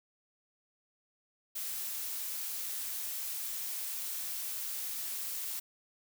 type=noise; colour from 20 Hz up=blue; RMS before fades=-38 dBFS; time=1.55-5.6 s; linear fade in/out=10 ms; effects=none